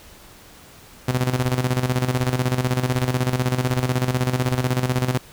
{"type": "tone with tremolo", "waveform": "sawtooth", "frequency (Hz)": 126.7, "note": "B2", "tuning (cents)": 45, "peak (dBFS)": -13, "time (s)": [1.08, 5.18], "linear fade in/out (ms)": 5, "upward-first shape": "square", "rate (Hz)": 16, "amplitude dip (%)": 65, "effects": ["pink hiss -46 dBFS RMS until 5.32 s"]}